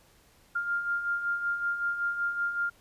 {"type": "beating tone pair", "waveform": "sine", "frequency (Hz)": [1396.9, 1402.2], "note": ["F6", "F6"], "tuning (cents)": [0, 7], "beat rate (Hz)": 5.3, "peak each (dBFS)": [-36, -28], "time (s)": [0.55, 2.7], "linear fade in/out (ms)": 10, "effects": ["pink hiss -61 dBFS RMS until 2.8 s", "resampled to 32000 Hz"]}